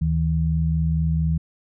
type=tone pair together; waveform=sine; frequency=75.6 / 160 Hz; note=D#2 / D#3; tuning=-49 / +49 cents; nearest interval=octave + minor second; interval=1298 cents; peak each=-22 / -20 dBFS; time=0.01-1.38 s; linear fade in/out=10 ms; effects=none